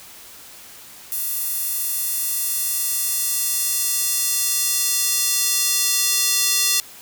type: tone with high-pass filter sweep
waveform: square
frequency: 389.5 Hz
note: G4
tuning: 11 cents flat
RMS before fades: -21 dBFS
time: 1.12-6.8 s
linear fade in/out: 0 ms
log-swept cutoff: 12000 to 4800 Hz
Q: 0.86
effects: white hiss -42 dBFS RMS until 7.01 s